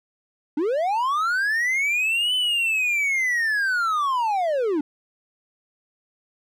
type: linear two-way sweep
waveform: triangle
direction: up then down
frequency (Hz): 276.9 to 3039 to 276.9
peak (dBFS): -18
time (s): 0.57-4.81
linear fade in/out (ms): 5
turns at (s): 2.35
effects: none